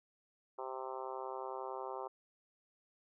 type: harmonic tone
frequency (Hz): 130.81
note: C3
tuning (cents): 0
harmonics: 3 / 4 / 5 / 6 / 7 / 8 / 9 / 10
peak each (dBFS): -46 / -47 / -50 / -47 / -47 / -49 / -52 / -56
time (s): 0.58-2.08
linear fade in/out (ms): 10
effects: none